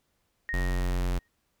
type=tone with exponential decay; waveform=sine; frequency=1864.7 Hz; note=A#6; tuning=in tune; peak=-29 dBFS; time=0.49-1.28 s; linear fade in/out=0 ms; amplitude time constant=170 ms
type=tone; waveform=square; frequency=44.85 Hz; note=F1; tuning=47 cents sharp; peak=-26 dBFS; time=0.53-1.19 s; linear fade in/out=10 ms
effects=pink hiss -74 dBFS RMS until 1.6 s